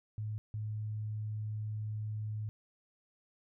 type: tone bursts at uneven times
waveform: sine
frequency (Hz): 107.2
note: A2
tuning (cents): -45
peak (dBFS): -35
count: 2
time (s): 0.18-0.38 / 0.54-2.49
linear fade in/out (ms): 0
effects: none